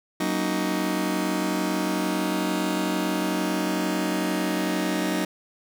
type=chord; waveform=sawtooth; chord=D# minor seventh; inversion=first; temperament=just; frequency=186.68 / 233.3 / 280 / 311.1 Hz; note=F#3 / A#3 / C#4 / D#4; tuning=+16 / +2 / +18 / 0 cents; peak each=-24 / -28 / -27 / -23 dBFS; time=0.2-5.25 s; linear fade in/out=5 ms; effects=none